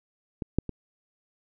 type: clicks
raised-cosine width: 3 ms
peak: -18 / -9 / -20 dBFS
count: 3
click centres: 0.422 / 0.586 / 0.693 s
effects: none